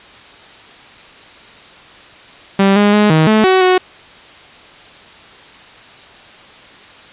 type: tone with pitch steps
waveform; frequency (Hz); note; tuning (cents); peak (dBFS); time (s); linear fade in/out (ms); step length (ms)
sawtooth; 195.8 / 205.5 / 209.3 / 157.7 / 216.8 / 375.3 / 368.4; G3 / G#3 / G#3 / D#3 / A3 / F#4 / F#4; -2 / -18 / +14 / +24 / -25 / +25 / -7; -4; 2.59-3.78; 5; 170
effects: white hiss -39 dBFS RMS until 7.12 s + resampled to 8000 Hz